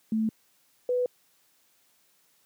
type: tone pair in turn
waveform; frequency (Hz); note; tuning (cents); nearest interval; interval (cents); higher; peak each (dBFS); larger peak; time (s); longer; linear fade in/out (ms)
sine; 220 / 495.9; A3 / B4; 0 / +7; octave + major second; 1407; second; -23; neither; 0.12-0.29 / 0.89-1.06; neither; 2
effects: white hiss -66 dBFS RMS until 2.45 s + high-pass 100 Hz 12 dB/octave